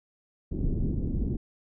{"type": "low-pass noise", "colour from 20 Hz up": "pink", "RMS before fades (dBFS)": -28, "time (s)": [0.51, 1.37], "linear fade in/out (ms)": 10, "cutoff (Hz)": 320, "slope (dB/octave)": 24, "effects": []}